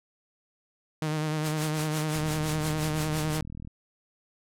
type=tone with vibrato; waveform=sawtooth; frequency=154.3 Hz; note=D#3; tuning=14 cents flat; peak=-23 dBFS; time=1.02-3.41 s; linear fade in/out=2 ms; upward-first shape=sine; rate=9.9 Hz; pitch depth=33 cents each way
type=noise with tremolo; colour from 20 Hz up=white; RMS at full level=-33 dBFS; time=1.42-3.41 s; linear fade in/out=50 ms; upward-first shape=triangle; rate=5.8 Hz; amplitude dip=100%
type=click train; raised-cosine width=5 ms; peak=-28 dBFS; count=62; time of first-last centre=2.16-3.674 s; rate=40.3 Hz
effects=low-pass 11000 Hz 12 dB/octave